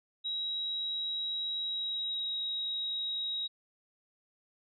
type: tone with pitch glide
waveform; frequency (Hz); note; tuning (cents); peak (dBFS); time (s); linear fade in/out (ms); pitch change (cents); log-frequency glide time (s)
sine; 3847 to 3812; B7 to A#7; -46 to +38; -32; 0.24-3.48; 20; -16; 1.59-2.35
effects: none